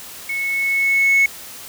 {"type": "tone with level ramp", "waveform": "sine", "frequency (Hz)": 2200, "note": "C#7", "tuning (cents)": -14, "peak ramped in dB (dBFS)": [-21, -8], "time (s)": [0.29, 1.26], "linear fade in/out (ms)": 5, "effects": ["tanh soft clip ceiling -9 dBFS", "white hiss -36 dBFS RMS until 1.68 s"]}